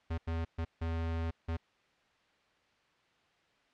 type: tone bursts at uneven times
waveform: square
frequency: 82.41 Hz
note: E2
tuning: in tune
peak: -33 dBFS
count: 5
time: 0.1-0.18 / 0.27-0.45 / 0.58-0.65 / 0.81-1.31 / 1.48-1.57 s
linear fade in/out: 10 ms
effects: white hiss -69 dBFS RMS until 3.73 s + low-pass 3000 Hz 12 dB/octave